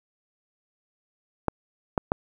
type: clicks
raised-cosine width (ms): 1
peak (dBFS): -8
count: 3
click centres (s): 1.483 / 1.978 / 2.119
effects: 8-bit